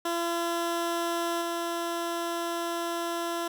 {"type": "tone with level steps", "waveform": "15% pulse", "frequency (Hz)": 340, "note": "F4", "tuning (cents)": -46, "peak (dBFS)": [-21, -23], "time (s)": [0.05, 3.48], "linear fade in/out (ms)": 5, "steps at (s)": 1.41, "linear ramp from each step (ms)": 10, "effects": []}